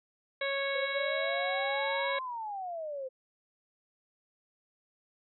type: harmonic tone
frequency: 552 Hz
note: C#5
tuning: 7 cents flat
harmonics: 1 / 2 / 3 / 4 / 5 / 6 / 7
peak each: -33 / -41 / -37 / -36 / -49 / -46 / -40 dBFS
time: 0.41-2.19 s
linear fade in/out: 5 ms
type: exponential two-way sweep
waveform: sine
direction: up then down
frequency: 510 to 1046.5 to 510 Hz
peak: -35 dBFS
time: 0.74-3.09 s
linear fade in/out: 20 ms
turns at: 2.22 s
effects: none